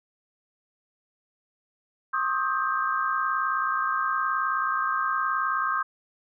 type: tone cluster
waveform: sine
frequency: 1076 / 1206 / 1265 / 1581 Hz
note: C6 / D6 / D#6 / G6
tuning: +48 / +46 / +28 / +14 cents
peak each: -28 / -32 / -28 / -29 dBFS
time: 2.13-5.83 s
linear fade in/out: 10 ms
effects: none